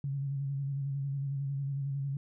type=tone with vibrato; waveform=sine; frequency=138.59 Hz; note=C#3; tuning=in tune; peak=-31 dBFS; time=0.04-2.17 s; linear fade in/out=2 ms; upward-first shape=square; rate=11 Hz; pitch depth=30 cents each way; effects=none